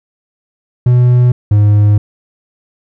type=tone pair in turn; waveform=triangle; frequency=123.47 / 103.83 Hz; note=B2 / G#2; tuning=0 / 0 cents; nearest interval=minor third; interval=300 cents; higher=first; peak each=-3 dBFS; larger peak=neither; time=0.86-1.32 / 1.51-1.98 s; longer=second; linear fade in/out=5 ms; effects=none